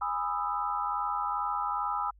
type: chord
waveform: sine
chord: E major seventh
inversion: first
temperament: just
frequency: 824.1 / 988.9 / 1236.1 / 1318.5 Hz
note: G#5 / B5 / D#6 / E6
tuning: -14 / +2 / -12 / 0 cents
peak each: -34 dBFS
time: 0.01-2.11 s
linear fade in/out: 10 ms
effects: added 50 Hz sine -55 dBFS peak until 2.19 s